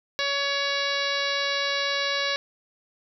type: harmonic tone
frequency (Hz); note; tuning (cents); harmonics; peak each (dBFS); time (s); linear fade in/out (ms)
562; C#5; +24; 1 / 2 / 3 / 4 / 5 / 6 / 7 / 8 / 9 / 10; -31 / -33 / -30 / -32 / -35 / -37 / -30 / -36 / -37 / -40; 0.19-2.36; 0
effects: none